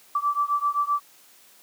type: beating tone pair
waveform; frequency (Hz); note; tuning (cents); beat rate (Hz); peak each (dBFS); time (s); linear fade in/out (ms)
sine; 1159 / 1166.7; D6 / D6; -23 / -12; 7.7; -24 / -25; 0.15-1; 5
effects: white hiss -54 dBFS RMS until 1.62 s + high-pass 200 Hz 12 dB/octave